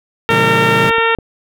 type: harmonic tone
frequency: 456.4 Hz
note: A#4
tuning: 37 cents flat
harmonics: 1 / 2 / 3 / 4 / 5 / 6 / 7 / 8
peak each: -16 / -18 / -17 / -18 / -23 / -20 / -27 / -28 dBFS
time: 0.29-1.15 s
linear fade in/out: 0 ms
type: chord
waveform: sawtooth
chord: A# diminished seventh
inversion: none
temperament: just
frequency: 116.54 / 139.85 / 167.82 / 201.4 Hz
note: A#2 / C#3 / E3 / G3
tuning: 0 / +16 / +31 / +47 cents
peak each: -17 dBFS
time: 0.3-0.9 s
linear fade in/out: 5 ms
type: clicks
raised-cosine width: 2 ms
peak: -15 dBFS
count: 4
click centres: 0.845 / 0.909 / 0.983 / 1.187 s
effects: none